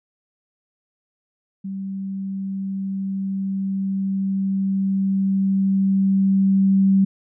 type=tone with level ramp; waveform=sine; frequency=193.8 Hz; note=G3; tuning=20 cents flat; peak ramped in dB=-26 to -12 dBFS; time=1.64-7.05 s; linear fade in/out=10 ms; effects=none